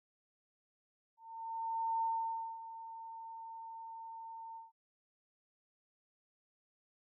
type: tone with ADSR envelope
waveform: sine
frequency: 906 Hz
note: A#5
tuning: 50 cents flat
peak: -31 dBFS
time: 1.17-4.72 s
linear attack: 850 ms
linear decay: 560 ms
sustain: -14 dB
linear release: 160 ms
effects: none